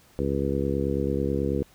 harmonic tone, 69.2 Hz, C#2, 2 cents flat, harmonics 1 / 2 / 3 / 4 / 5 / 6 / 7, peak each -31 / -31 / -31 / -31 / -31 / -31 / -31 dBFS, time 0.19-1.63 s, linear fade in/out 0 ms, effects pink hiss -57 dBFS RMS until 1.74 s

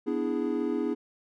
triangle chord, E dominant seventh, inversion second, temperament equal, 246.9 / 293.7 / 329.6 / 415.3 Hz, B3 / D4 / E4 / G#4, 0 / 0 / 0 / 0 cents, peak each -30 dBFS, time 0.06-0.95 s, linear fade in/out 20 ms, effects none

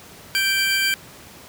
25% pulse tone pair together, 1568.7 / 2349 Hz, G6 / D7, +1 / 0 cents, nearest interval perfect fifth, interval 699 cents, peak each -17 / -17 dBFS, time 0.35-0.94 s, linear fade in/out 0 ms, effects pink hiss -43 dBFS RMS until 1.48 s + high-pass 80 Hz 12 dB/octave

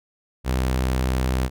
sawtooth tone, 64 Hz, C2, 38 cents flat, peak -16 dBFS, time 0.44-1.5 s, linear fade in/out 50 ms, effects none

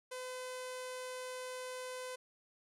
sawtooth tone with low-pass filter, 508 Hz, B4, 49 cents sharp, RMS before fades -44 dBFS, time 0.11-2.16 s, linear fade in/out 10 ms, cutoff 10000 Hz, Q 1.6, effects none

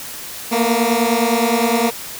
15% pulse beating tone pair, 227.8 / 237.5 Hz, A#3 / A#3, -40 / +33 cents, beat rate 9.7 Hz, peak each -11 dBFS, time 0.51-1.91 s, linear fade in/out 20 ms, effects white hiss -31 dBFS RMS until 2.19 s

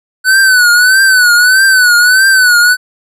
square tone with vibrato, 1499 Hz, F#6, 22 cents sharp, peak -5 dBFS, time 0.24-2.77 s, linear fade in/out 50 ms, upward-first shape triangle, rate 1.6 Hz, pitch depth 100 cents each way, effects resampled to 32000 Hz

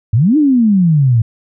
sine exponential two-way sweep, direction up then down, 98 to 315.2 to 108.8 Hz, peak -7 dBFS, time 0.13-1.22 s, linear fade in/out 5 ms, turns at 0.37 s, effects none

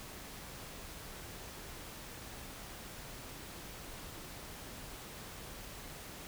silence, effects pink hiss -48 dBFS RMS until 6.27 s

